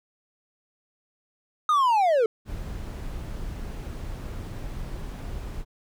triangle linear sweep, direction down, 1259 to 425.3 Hz, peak -16 dBFS, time 1.69-2.26 s, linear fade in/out 2 ms
brown noise, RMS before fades -34 dBFS, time 2.45-5.65 s, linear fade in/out 50 ms
effects none

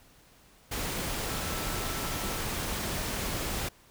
sine tone in noise, 1325 Hz, E6, 9 cents sharp, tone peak -43 dBFS, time 1.29-2.42 s, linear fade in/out 10 ms, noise pink, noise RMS -33 dBFS, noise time 0.71-3.69 s, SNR -13 dB, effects pink hiss -59 dBFS RMS until 3.9 s

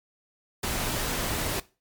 pink noise, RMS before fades -29 dBFS, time 0.63-1.6 s, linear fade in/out 5 ms, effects noise-tail reverb RT60 0.3 s tail -19 dB re dry + MP3 96 kbps

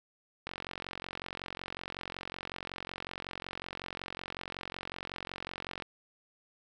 click train, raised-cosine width 0.3 ms, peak -22 dBFS, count 244, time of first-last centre 0.47-5.822 s, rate 45.4 Hz, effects none

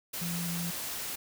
sine tone in noise, 171.7 Hz, F3, 29 cents flat, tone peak -33 dBFS, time 0.21-0.71 s, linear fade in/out 10 ms, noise white, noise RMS -37 dBFS, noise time 0.13-1.16 s, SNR +1 dB, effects none

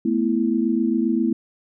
sine chord, A suspended second, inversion none, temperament just, 220 / 247.5 / 330 Hz, A3 / B3 / E4, 0 / +4 / +2 cents, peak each -22 dBFS, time 0.05-1.33 s, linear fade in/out 5 ms, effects none

